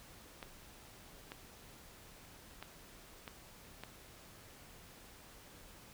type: clicks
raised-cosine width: 0.3 ms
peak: -29 dBFS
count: 5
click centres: 0.428 / 1.319 / 2.626 / 3.278 / 3.836 s
effects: pink hiss -57 dBFS RMS until 5.93 s